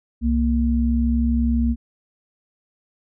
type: tone pair together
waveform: sine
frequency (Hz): 65.5 / 233.4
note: C2 / A#3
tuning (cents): +2 / +2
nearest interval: octave + minor seventh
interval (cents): 2200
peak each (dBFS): -19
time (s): 0.21-1.76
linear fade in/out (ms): 50
effects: none